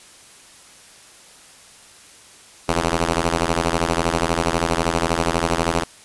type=ring-modulated tone; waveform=5% pulse; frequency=83.7 Hz; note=E2; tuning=27 cents sharp; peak=-4 dBFS; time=2.68-5.84 s; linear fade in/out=10 ms; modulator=341 Hz; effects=white hiss -46 dBFS RMS until 6.04 s + resampled to 24000 Hz